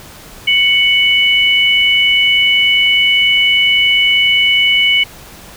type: tone pair together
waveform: sine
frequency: 2225 / 2970 Hz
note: C#7 / F#7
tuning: +6 / +6 cents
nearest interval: perfect fourth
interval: 500 cents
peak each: -11 dBFS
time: 0.47-5.04 s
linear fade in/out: 10 ms
effects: pink hiss -36 dBFS RMS until 5.56 s